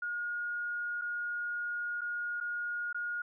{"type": "tone with dropouts", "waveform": "sine", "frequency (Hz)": 1433, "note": "F6", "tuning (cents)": 44, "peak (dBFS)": -33, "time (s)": [0.02, 3.22], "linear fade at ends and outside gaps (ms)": 5, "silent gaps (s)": [[1.014, 1.018], [2.01, 2.015], [2.403, 2.409], [2.929, 2.945]], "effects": []}